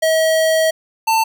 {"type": "tone pair in turn", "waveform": "square", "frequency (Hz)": [640, 892.8], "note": ["D#5", "A5"], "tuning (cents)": [49, 25], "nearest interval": "tritone", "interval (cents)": 576, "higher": "second", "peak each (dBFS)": -13, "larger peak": "neither", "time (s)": [[0.02, 0.71], [1.07, 1.24]], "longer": "first", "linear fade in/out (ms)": 10, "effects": []}